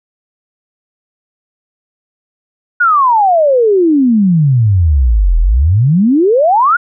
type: exponential two-way sweep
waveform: sine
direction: down then up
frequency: 1480 to 38.89 to 1480 Hz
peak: -6 dBFS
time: 2.8-6.77 s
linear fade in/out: 10 ms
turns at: 5.39 s
effects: none